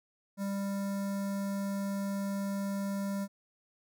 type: tone with notch filter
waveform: square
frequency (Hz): 198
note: G3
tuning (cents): +18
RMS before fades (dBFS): -34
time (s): 0.37-3.28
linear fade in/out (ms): 50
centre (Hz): 2900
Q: 0.76
effects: none